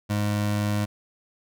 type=tone; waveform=25% pulse; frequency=104 Hz; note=G#2; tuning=3 cents sharp; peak=-19 dBFS; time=0.09-0.86 s; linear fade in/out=20 ms; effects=none